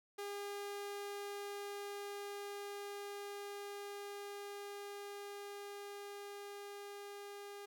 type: tone with level ramp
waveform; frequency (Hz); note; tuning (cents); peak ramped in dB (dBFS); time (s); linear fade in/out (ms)
sawtooth; 405; G#4; -43; -38 to -44; 0.18-7.66; 10
effects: none